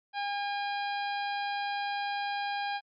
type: harmonic tone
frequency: 810 Hz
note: G#5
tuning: 43 cents flat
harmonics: 1 / 2 / 3 / 4 / 5 / 6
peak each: -32 / -38 / -42 / -44 / -46 / -48 dBFS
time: 0.13-2.81 s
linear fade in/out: 50 ms
effects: AAC 64 kbps